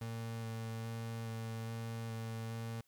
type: tone with vibrato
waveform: 35% pulse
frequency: 113.7 Hz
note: A#2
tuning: 43 cents flat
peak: -38 dBFS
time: 0.01-2.81 s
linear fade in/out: 5 ms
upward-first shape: square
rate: 1.2 Hz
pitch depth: 10 cents each way
effects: white hiss -75 dBFS RMS until 2.87 s